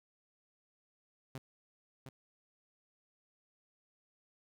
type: tone with echo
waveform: sawtooth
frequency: 132.9 Hz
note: C3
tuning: 27 cents sharp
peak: -38 dBFS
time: 1.35-1.38 s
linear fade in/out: 0 ms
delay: 710 ms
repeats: 1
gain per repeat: -5 dB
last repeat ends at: 2.09 s
effects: none